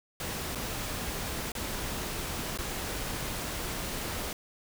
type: noise with dropouts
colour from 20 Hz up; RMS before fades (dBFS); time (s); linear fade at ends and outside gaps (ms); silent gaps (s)
pink; -35; 0.2-4.33; 2; 0.55-0.555 / 1.519-1.551 / 2.576-2.586
effects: none

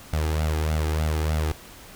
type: tone with flanger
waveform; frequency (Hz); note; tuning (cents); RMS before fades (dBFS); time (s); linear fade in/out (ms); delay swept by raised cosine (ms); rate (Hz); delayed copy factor
sawtooth; 77.78; D#2; 0; -24; 0.13-1.52; 0; 1.4 to 2.5; 3.3; +0.65
effects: pink hiss -45 dBFS RMS until 1.95 s

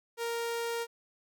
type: tone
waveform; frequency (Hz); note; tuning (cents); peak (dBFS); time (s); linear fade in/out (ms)
sawtooth; 466.2; A#4; 0; -28; 0.17-0.87; 50
effects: none

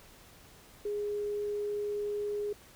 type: tone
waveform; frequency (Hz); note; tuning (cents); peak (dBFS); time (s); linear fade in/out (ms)
sine; 413.7; G#4; -7; -31; 0.85-2.53; 5
effects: pink hiss -56 dBFS RMS until 2.75 s

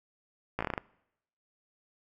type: slowing click train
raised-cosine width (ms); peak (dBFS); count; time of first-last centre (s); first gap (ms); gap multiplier
0.5; -16; 8; 0.59-0.778; 16; 1.17
effects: noise-tail reverb RT60 0.8 s tail -23 dB re dry

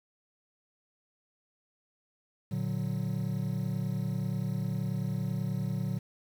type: chord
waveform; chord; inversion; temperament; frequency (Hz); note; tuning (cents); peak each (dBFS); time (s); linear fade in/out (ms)
triangle; Bb augmented; none; equal; 116.54 / 146.83 / 185; Bb2 / D3 / F#3; 0 / 0 / 0; -32; 2.51-5.99; 10
effects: 9-bit

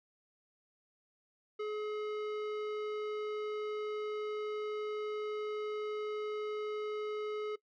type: tone with tanh clipping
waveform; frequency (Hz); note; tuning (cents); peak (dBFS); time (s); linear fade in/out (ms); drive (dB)
sine; 424.1; G#4; +36; -37; 1.59-7.56; 10; 15
effects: noise-tail reverb RT60 0.1 s tail -21 dB re dry

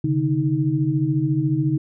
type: tone cluster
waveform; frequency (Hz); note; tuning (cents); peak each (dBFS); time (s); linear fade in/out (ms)
sine; 134.8 / 148.9 / 313.9; C#3 / D3 / D#4; -48 / +24 / +15; -22; 0.04-1.78; 5
effects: none

